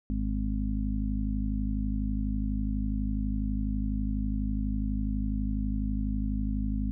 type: harmonic tone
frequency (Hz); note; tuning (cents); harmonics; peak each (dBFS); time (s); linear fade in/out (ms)
52.1; G#1; +6; 1 / 2 / 3 / 4 / 5; -29 / -37 / -43 / -33 / -35; 0.1-6.91; 0
effects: none